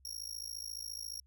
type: tone with amplitude modulation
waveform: sawtooth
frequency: 5588 Hz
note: F8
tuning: in tune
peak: -34 dBFS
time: 0.05-1.2 s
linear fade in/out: 2 ms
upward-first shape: sine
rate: 54.4 Hz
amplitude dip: 100%
effects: added 66 Hz sine -62 dBFS peak until 1.26 s